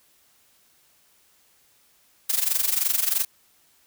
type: noise with amplitude modulation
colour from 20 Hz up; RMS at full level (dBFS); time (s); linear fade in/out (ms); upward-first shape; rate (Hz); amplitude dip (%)
blue; -20; 2.29-3.25; 10; sine; 23.1; 80
effects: white hiss -61 dBFS RMS until 3.86 s